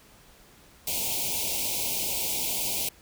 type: band-stop noise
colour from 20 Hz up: white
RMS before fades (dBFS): -29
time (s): 0.87-2.89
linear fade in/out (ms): 5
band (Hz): 960 to 2200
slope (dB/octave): 96
effects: pink hiss -55 dBFS RMS until 3.01 s